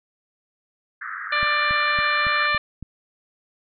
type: band-pass noise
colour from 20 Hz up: white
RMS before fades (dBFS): -32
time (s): 1.01-2.48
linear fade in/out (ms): 10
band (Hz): 1200 to 1900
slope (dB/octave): 96
type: harmonic tone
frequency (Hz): 592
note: D5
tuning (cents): +14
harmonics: 1 / 2 / 3 / 4 / 5 / 6 / 7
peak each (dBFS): -33 / -23 / -23 / -25 / -34 / -33 / -32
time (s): 1.32-2.58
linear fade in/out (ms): 5
type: click train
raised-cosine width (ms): 5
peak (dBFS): -22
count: 6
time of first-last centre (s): 1.43-2.827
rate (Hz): 3.58
effects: none